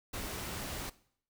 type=noise; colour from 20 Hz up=pink; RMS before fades=-40 dBFS; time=0.13-0.9 s; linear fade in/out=10 ms; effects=noise-tail reverb RT60 0.6 s tail -19 dB re dry